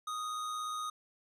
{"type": "tone with amplitude modulation", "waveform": "square", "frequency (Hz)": 1244.5, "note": "D#6", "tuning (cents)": 0, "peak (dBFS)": -35, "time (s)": [0.07, 0.9], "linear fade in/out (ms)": 5, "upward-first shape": "sine", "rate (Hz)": 117, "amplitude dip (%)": 30, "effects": ["low-pass 11000 Hz 12 dB/octave"]}